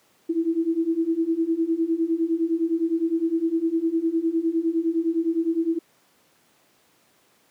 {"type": "beating tone pair", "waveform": "sine", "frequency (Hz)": [323.3, 333.1], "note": ["E4", "E4"], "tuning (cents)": [-34, 18], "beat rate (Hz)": 9.8, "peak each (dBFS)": [-24, -22], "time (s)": [0.29, 5.79], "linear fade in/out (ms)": 10, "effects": ["pink hiss -61 dBFS RMS until 7.5 s", "high-pass 200 Hz 12 dB/octave"]}